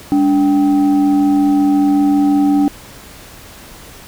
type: tone with frequency modulation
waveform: sine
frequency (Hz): 288.7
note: D4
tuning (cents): -30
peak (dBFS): -9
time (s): 0.12-2.68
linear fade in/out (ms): 0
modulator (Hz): 492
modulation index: 0.48
effects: pink hiss -37 dBFS RMS until 4.07 s